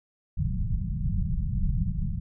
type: low-pass noise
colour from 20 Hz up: pink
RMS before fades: -27 dBFS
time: 0.37-2.2 s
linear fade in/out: 10 ms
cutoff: 200 Hz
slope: 96 dB/octave
effects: none